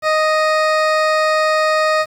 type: tone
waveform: 20% pulse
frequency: 622.3 Hz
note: D#5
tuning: in tune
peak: -8 dBFS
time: 0.02-2.06 s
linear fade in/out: 50 ms
effects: low-pass 5000 Hz 12 dB/octave + 7-bit